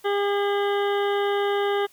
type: harmonic tone with a mistuned harmonic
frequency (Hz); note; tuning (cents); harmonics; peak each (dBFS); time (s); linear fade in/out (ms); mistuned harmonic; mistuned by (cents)
404.2; G#4; -47; 1 / 2 / 3 / 4 / 5 / 7 / 8 / 9; -22 / -28 / -32 / -34 / -36 / -39 / -40 / -41; 0.04-1.87; 20; 7; +78
effects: white hiss -56 dBFS RMS until 1.92 s